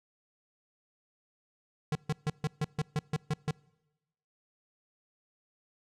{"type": "tone bursts", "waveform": "square", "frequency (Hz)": 151.8, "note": "D#3", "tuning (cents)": -42, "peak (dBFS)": -28, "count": 10, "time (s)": [1.92, 3.51], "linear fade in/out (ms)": 2, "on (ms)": 33, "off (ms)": 140, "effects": ["noise-tail reverb RT60 1.0 s tail -25 dB re dry", "low-pass 8000 Hz 12 dB/octave"]}